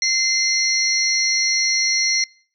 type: tone cluster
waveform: sine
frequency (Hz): 2078 / 4240 / 5560 / 5900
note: C7 / C8 / F8 / F#8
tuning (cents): -12 / +22 / -9 / -6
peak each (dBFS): -22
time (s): 0.02-2.24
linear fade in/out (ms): 2
effects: noise-tail reverb RT60 0.5 s tail -25 dB re dry